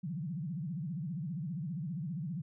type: tone with vibrato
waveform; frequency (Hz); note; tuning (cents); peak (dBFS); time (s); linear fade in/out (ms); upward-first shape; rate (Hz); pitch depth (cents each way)
sine; 161.9; E3; -31; -35; 0.03-2.42; 10; sine; 15; 270
effects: none